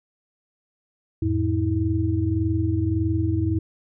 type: tone cluster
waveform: sine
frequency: 85.8 / 107.5 / 322 Hz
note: F2 / A2 / E4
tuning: -30 / -40 / -41 cents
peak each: -24 dBFS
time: 1.22-3.59 s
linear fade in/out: 5 ms
effects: none